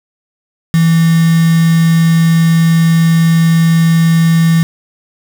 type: tone with quantisation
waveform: sine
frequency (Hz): 164.81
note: E3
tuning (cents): 0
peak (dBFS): -6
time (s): 0.74-4.63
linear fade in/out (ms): 0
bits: 3
effects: none